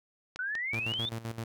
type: click train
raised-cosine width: 0.2 ms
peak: -23 dBFS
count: 4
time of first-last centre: 0.36-0.938 s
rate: 5.19 Hz
type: exponential sweep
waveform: sine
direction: up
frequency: 1453 to 3646 Hz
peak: -31 dBFS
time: 0.39-1.09 s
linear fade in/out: 2 ms
type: tone with tremolo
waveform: sawtooth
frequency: 114 Hz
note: A#2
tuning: 38 cents flat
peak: -30 dBFS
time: 0.73-1.44 s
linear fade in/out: 5 ms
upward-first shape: square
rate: 7.7 Hz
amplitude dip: 75%
effects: none